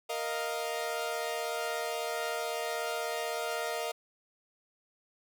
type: chord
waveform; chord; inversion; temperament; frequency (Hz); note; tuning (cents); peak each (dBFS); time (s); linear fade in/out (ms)
sawtooth; Bb suspended fourth; none; equal; 466.2 / 622.3 / 698.5; Bb4 / Eb5 / F5; 0 / 0 / 0; -33; 0.09-3.92; 10
effects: none